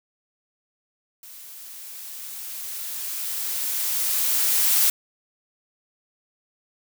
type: noise with level ramp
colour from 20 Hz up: blue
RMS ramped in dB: -43 to -18 dBFS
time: 1.23-4.9 s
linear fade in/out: 2 ms
effects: none